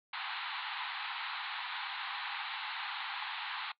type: band-pass noise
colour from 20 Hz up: pink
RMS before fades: -40 dBFS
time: 0.13-3.72 s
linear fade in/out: 5 ms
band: 790 to 4200 Hz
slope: 96 dB/octave
effects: noise-tail reverb RT60 0.1 s tail -21 dB re dry